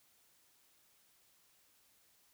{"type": "silence", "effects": ["white hiss -70 dBFS RMS until 2.33 s"]}